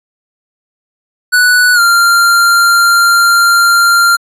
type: tone with pitch glide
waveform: square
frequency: 1480 to 1388.9 Hz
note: F#6 to F6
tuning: 0 to -10 cents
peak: -6 dBFS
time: 1.32-4.17 s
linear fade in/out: 20 ms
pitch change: -110 cents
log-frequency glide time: 1.74-1.8 s
effects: resampled to 32000 Hz